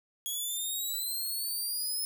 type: exponential sweep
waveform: 5% pulse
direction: up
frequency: 3322 to 5210 Hz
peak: -25 dBFS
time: 0.26-2.05 s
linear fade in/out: 0 ms
effects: 11-bit